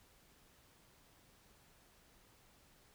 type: silence
effects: pink hiss -67 dBFS RMS until 2.94 s